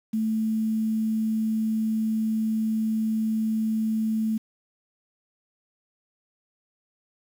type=tone with quantisation; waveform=sine; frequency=220 Hz; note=A3; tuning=in tune; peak=-22 dBFS; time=0.13-4.38 s; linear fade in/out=10 ms; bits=8; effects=none